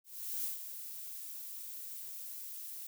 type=noise with ADSR envelope; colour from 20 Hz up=violet; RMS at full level=-36 dBFS; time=0.04-2.87 s; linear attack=400 ms; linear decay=140 ms; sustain=-9 dB; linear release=4 ms; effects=none